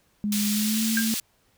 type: tone with pitch glide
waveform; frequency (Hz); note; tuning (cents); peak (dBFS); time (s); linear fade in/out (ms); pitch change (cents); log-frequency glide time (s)
sine; 207.7 to 222.6; G#3 to A3; 0 to +20; -23; 0.24-1.14; 0; +120; 0.5-0.85
type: high-pass noise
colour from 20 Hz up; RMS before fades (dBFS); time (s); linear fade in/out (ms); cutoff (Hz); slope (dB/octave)
pink; -29; 0.32-1.2; 2; 3600; 12
type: tone with exponential decay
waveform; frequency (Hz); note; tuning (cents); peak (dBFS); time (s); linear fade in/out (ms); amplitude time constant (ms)
sine; 1601; G6; +36; -19; 0.97-1.1; 2; 28
effects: pink hiss -65 dBFS RMS until 1.57 s